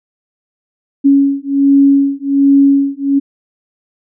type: beating tone pair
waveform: sine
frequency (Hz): 277.2 / 278.5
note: C#4 / C#4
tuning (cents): 0 / +8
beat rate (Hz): 1.3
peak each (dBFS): -10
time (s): 1.04-3.2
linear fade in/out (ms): 20
effects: none